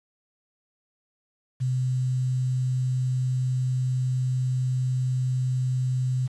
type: tone with quantisation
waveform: sine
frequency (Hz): 127.8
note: C3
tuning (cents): -40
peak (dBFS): -22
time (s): 1.6-6.28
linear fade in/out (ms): 20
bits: 8
effects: resampled to 24000 Hz